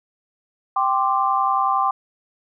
sine chord, G suspended fourth, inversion none, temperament just, 784 / 1045.3 / 1176 Hz, G5 / C6 / D6, 0 / -2 / +2 cents, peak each -21 dBFS, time 0.76-1.91 s, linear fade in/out 5 ms, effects none

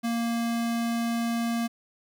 square tone, 232.7 Hz, A#3, 3 cents flat, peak -26 dBFS, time 0.03-1.68 s, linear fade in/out 20 ms, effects none

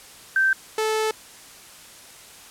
sine / sawtooth tone pair in turn, 1558 / 436.2 Hz, G6 / A4, -11 / -15 cents, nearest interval octave + minor seventh, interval 2204 cents, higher first, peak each -16 / -17 dBFS, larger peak first, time 0.36-0.53 / 0.78-1.11 s, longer second, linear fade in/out 2 ms, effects white hiss -45 dBFS RMS until 2.5 s + low-pass 11000 Hz 12 dB/octave

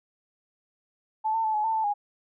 sine tone with pitch steps, 872 / 899 / 872 / 848 / 892 / 881 / 822 Hz, A5 / A5 / A5 / G#5 / A5 / A5 / G#5, -16 / +37 / -16 / +36 / +23 / +2 / -18 cents, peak -23 dBFS, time 1.24-1.94 s, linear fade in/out 20 ms, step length 100 ms, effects none

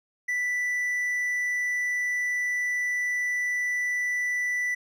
triangle tone, 1975.5 Hz, B6, in tune, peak -23 dBFS, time 0.28-4.75 s, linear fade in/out 10 ms, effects none

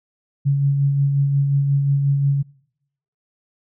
sine tone with tremolo, 140 Hz, C#3, 18 cents sharp, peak -13 dBFS, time 0.45-2.43 s, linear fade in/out 20 ms, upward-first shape sine, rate 5.6 Hz, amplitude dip 35%, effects noise-tail reverb RT60 0.8 s tail -25 dB re dry

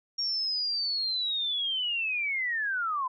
sine linear sweep, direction down, 5588 to 994 Hz, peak -27 dBFS, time 0.18-3.08 s, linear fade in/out 10 ms, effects none

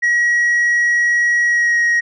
sine tone with pitch glide, 1909 to 1888.2 Hz, A#6 to A#6, +41 to +22 cents, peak -9 dBFS, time 0.02-2.01 s, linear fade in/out 20 ms, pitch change -19 cents, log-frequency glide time 1.46-1.77 s, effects tanh soft clip ceiling -11 dBFS

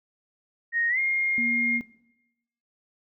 sine tone with pitch glide, 1864.7 to 2130 Hz, A#6 to C7, 0 to +30 cents, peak -22 dBFS, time 0.72-1.81 s, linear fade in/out 50 ms, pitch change +230 cents, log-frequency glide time 0.89-0.99 s
sine tone, 236.3 Hz, A#3, 24 cents sharp, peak -29 dBFS, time 1.38-1.81 s, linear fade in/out 0 ms
effects noise-tail reverb RT60 0.9 s tail -17 dB re dry

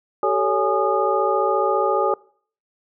sine tone cluster, 386.1 / 440.7 / 563 / 832 / 1226 Hz, G4 / A4 / C#5 / G#5 / D#6, -26 / +3 / +27 / +3 / -26 cents, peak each -23 dBFS, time 0.23-2.14 s, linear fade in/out 2 ms, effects noise-tail reverb RT60 0.5 s tail -23 dB re dry

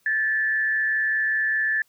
sine tone with frequency modulation, 1746 Hz, A6, 14 cents flat, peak -20 dBFS, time 0.06-1.82 s, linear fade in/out 2 ms, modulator 133 Hz, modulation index 0.46, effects white hiss -65 dBFS RMS until 1.88 s

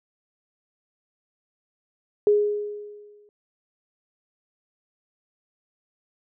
sine tone with exponential decay, 415.3 Hz, G#4, in tune, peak -13 dBFS, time 2.27-3.29 s, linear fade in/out 1 ms, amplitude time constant 220 ms, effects none

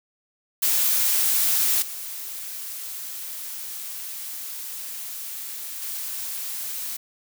blue noise with level steps, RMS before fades -21 / -34 / -31 dBFS, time 0.62-6.97 s, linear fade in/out 10 ms, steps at 1.82 / 5.82 s, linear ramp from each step 2 ms, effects none

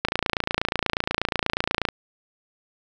click train, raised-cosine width 0.3 ms, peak -5 dBFS, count 53, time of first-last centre 0.05-1.887 s, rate 28.3 Hz, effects none

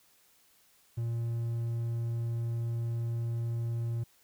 triangle tone, 116.54 Hz, A#2, in tune, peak -28 dBFS, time 0.97-4.04 s, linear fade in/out 10 ms, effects white hiss -65 dBFS RMS until 4.23 s

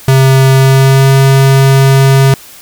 square tone with pitch glide, 133.4 to 135.26 Hz, C3 to C#3, +34 to -42 cents, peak -4 dBFS, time 0.08-2.34 s, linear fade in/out 2 ms, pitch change +24 cents, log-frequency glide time 0.54-1.12 s, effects white hiss -34 dBFS RMS until 2.61 s

